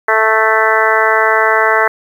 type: harmonic tone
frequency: 220 Hz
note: A3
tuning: in tune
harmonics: 2 / 3 / 4 / 5 / 6 / 7 / 8 / 9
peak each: -17 / -17 / -17 / -17 / -17 / -17 / -17 / -17 dBFS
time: 0.08-1.88 s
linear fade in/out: 5 ms
effects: 7-bit